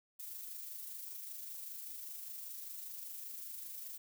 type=noise with amplitude modulation; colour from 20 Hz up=violet; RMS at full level=-45 dBFS; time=0.19-3.98 s; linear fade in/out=10 ms; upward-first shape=sine; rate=25.1 Hz; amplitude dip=35%; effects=none